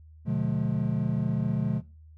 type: chord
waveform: triangle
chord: B diminished seventh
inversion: none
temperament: just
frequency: 123.47 / 148.16 / 177.8 / 213.4 Hz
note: B2 / D3 / F3 / Ab3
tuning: 0 / +16 / +31 / +47 cents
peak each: -28 dBFS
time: 0.25-1.82 s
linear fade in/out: 50 ms
effects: noise-tail reverb RT60 0.3 s tail -19 dB re dry + added 78 Hz sine -48 dBFS peak until 2.17 s